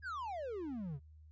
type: exponential sweep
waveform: triangle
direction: down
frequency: 1696 to 126.6 Hz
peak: -37 dBFS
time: 0.02-1 s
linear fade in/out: 50 ms
effects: added 77 Hz sine -55 dBFS peak until 1.31 s + resampled to 16000 Hz